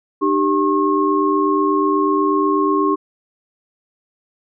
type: tone cluster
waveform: sine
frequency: 303.5 / 391.7 / 1081 Hz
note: D#4 / G4 / C#6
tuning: -43 / -1 / -44 cents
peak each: -18 dBFS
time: 0.21-2.96 s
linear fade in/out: 20 ms
effects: none